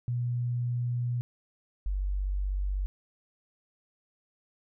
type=tone pair in turn; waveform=sine; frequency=121.5 / 48.08 Hz; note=B2 / G1; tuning=-28 / -33 cents; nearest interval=octave + major third; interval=1605 cents; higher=first; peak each=-27 dBFS; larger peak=neither; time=0.08-1.21 / 1.86-2.86 s; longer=first; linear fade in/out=0 ms; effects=none